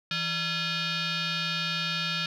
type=tone with frequency modulation; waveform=sine; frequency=601 Hz; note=D5; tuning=40 cents sharp; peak=-26 dBFS; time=0.11-2.26 s; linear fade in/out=2 ms; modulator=767 Hz; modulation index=5.3; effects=tanh soft clip ceiling -22 dBFS